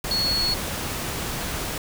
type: tone in noise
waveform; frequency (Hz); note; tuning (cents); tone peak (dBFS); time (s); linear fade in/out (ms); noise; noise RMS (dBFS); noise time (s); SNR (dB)
sine; 4355; C#8; -31; -21; 0.11-0.54; 2; pink; -29; 0.04-1.78; +5
effects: none